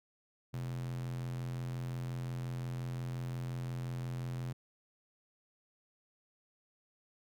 square tone with high-pass filter, 42.84 Hz, F1, 33 cents flat, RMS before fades -39 dBFS, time 0.53-4.53 s, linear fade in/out 10 ms, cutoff 120 Hz, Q 3.4, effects none

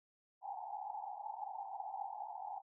pink band-pass noise, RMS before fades -45 dBFS, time 0.41-2.62 s, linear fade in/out 50 ms, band 760 to 870 Hz, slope 96 dB/octave, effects none

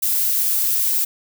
violet noise, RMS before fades -19 dBFS, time 0.02-1.05 s, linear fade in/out 10 ms, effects none

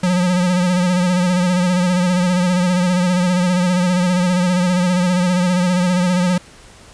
square tone with vibrato, 180 Hz, F#3, 47 cents flat, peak -14 dBFS, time 0.03-6.38 s, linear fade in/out 5 ms, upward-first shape sine, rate 15 Hz, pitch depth 48 cents each way, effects pink hiss -43 dBFS RMS until 6.93 s + resampled to 22050 Hz

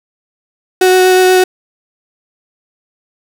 35% pulse tone with vibrato, 370 Hz, F#4, in tune, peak -4 dBFS, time 0.81-1.44 s, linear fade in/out 5 ms, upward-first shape sine, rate 8.3 Hz, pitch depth 9 cents each way, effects none

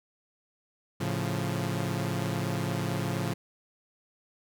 sawtooth chord, A augmented, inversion none, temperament equal, 110 / 138.59 / 174.61 Hz, A2 / C#3 / E#3, 0 / 0 / 0 cents, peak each -29 dBFS, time 1-3.34 s, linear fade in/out 10 ms, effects none

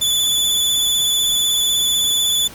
sawtooth tone with vibrato, 3469 Hz, A7, 25 cents flat, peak -12 dBFS, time 0.01-2.48 s, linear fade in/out 10 ms, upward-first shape triangle, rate 16 Hz, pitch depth 26 cents each way, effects pink hiss -38 dBFS RMS until 2.54 s

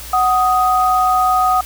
sine tone pair together, 742 / 1247.9 Hz, F#5 / D#6, +5 / +5 cents, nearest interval major sixth, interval 900 cents, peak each -14 dBFS, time 0.13-1.61 s, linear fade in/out 5 ms, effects added 60 Hz sine -34 dBFS peak until 1.65 s + white hiss -33 dBFS RMS until 1.65 s

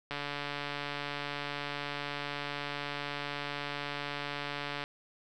click train, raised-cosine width 0.3 ms, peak -20 dBFS, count 682, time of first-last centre 0.11-4.839 s, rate 144 Hz, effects none

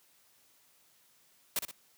white noise with echo, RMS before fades -31 dBFS, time 1.56-1.59 s, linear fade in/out 2 ms, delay 61 ms, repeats 2, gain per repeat -7 dB, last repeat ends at 1.712 s, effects white hiss -66 dBFS RMS until 1.97 s + high-pass 80 Hz 12 dB/octave

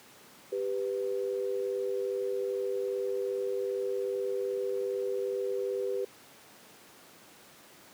sine tone pair together, 394.2 / 496.7 Hz, G4 / B4, +10 / +10 cents, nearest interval major third, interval 400 cents, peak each -31 / -33 dBFS, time 0.52-6.05 s, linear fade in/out 5 ms, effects pink hiss -54 dBFS RMS until 7.93 s + high-pass 200 Hz 12 dB/octave

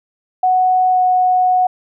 sine tone with pitch glide, 740 to 734.9 Hz, F#5 to F#5, 0 to -12 cents, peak -10 dBFS, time 0.43-1.67 s, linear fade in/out 5 ms, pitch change -12 cents, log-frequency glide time 0.91-0.99 s, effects none

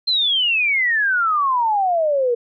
sine exponential sweep, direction down, 4186 to 466.2 Hz, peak -15 dBFS, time 0.07-2.35 s, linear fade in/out 10 ms, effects none

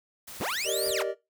white noise, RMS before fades -43 dBFS, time 0.27-0.91 s, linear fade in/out 10 ms
20% pulse linear two-way sweep, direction up then down, 36.71 to 4978 to 385.7 Hz, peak -24 dBFS, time 0.4-1.03 s, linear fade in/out 10 ms, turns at 0.87 s
triangle chord, Eb major seventh, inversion first, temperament just, 388.9 / 466.7 / 583.4 / 622.3 Hz, G4 / Bb4 / D5 / Eb5, -14 / +2 / -12 / 0 cents, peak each -31 dBFS, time 0.64-1.15 s, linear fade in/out 50 ms
pink noise with exponential decay, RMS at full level -43 dBFS, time 0.86-1.14 s, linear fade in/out 2 ms, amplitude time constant 59 ms
effects noise-tail reverb RT60 0.2 s tail -17 dB re dry

